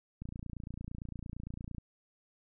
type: click train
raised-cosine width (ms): 5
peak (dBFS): -29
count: 46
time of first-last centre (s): 0.22-1.782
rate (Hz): 28.8
effects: none